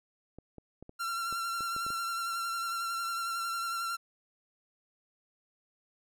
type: clicks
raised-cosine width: 2 ms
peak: -33 dBFS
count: 9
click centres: 0.386 / 0.583 / 0.826 / 0.894 / 1.326 / 1.607 / 1.764 / 1.865 / 1.904 s
type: tone with vibrato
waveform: 45% pulse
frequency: 1365 Hz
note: F6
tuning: 40 cents flat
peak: -32 dBFS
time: 0.99-3.97 s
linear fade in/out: 20 ms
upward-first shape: triangle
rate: 11 Hz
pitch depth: 31 cents each way
effects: none